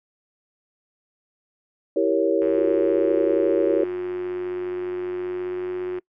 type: chord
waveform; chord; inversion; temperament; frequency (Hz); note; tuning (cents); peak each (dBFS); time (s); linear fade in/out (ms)
sine; E diminished seventh; none; equal; 329.6 / 392 / 466.2 / 554.4; E4 / G4 / Bb4 / Db5; 0 / 0 / 0 / 0; -23; 1.96-3.84; 5
type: click train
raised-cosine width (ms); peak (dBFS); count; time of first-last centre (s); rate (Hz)
0.5; -25; 339; 2.42-5.985; 94.8
type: tone with pitch glide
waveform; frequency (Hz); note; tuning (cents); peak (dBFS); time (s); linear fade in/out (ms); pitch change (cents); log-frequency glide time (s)
sine; 360 to 362.5; F#4 to F#4; -47 to -35; -25; 2.56-6; 20; +12; 5.19-5.68
effects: noise-tail reverb RT60 0.1 s tail -24 dB re dry